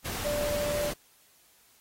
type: tone in noise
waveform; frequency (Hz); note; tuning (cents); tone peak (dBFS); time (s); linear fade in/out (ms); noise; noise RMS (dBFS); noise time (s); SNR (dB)
sine; 587.3; D5; 0; -28; 0.24-0.91; 20; pink; -35; 0.04-0.94; +4
effects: white hiss -62 dBFS RMS until 1.8 s + AAC 48 kbps